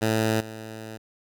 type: tone with level steps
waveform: 10% pulse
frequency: 110.3 Hz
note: A2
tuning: 5 cents sharp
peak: -13 / -28 dBFS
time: 0.01-0.98 s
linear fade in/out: 20 ms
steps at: 0.4 s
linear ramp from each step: 10 ms
effects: none